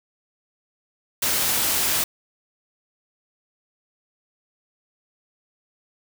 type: noise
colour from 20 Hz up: white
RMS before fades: -22 dBFS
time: 1.22-2.04 s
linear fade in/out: 5 ms
effects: none